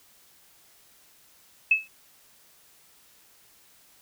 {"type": "tone with exponential decay", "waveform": "sine", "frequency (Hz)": 2598, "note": "E7", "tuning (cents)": -26, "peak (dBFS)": -13, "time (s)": [1.71, 1.88], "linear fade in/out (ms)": 5, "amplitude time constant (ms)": 35, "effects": ["white hiss -58 dBFS RMS until 4.01 s"]}